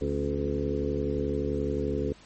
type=harmonic tone with a mistuned harmonic; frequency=71.6 Hz; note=D2; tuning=43 cents flat; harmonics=1 / 2 / 3 / 4 / 5 / 6 / 7; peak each=-33 / -35 / -37 / -33 / -35 / -31 / -36 dBFS; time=0.01-2.13 s; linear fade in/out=5 ms; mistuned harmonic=4; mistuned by=-73 cents; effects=pink hiss -54 dBFS RMS until 2.25 s + MP3 32 kbps